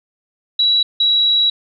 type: tone pair in turn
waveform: sine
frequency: 3908 / 3890 Hz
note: B7 / B7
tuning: -19 / -27 cents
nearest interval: unison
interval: 8 cents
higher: first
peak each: -11 dBFS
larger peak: neither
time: 0.59-0.83 / 1-1.5 s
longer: second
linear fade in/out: 5 ms
effects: none